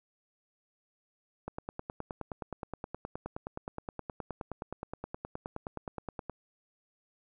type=click train; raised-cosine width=1 ms; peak=-23 dBFS; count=47; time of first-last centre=1.48-6.297 s; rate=9.55 Hz; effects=none